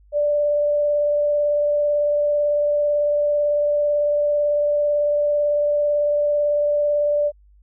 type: tone with vibrato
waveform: sine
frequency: 587.3 Hz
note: D5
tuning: in tune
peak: -16 dBFS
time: 0.12-7.32 s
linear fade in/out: 50 ms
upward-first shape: sine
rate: 18 Hz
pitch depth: 10 cents each way
effects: added 50 Hz sine -49 dBFS peak until 7.62 s